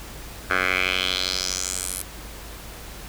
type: tone with band-pass filter sweep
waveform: 10% pulse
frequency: 92.5 Hz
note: F#2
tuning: in tune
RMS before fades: -25 dBFS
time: 0.5-2.02 s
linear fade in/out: 5 ms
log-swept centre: 1600 to 11000 Hz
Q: 3.1
effects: added 53 Hz sine -40 dBFS peak until 3.08 s + pink hiss -40 dBFS RMS until 3.08 s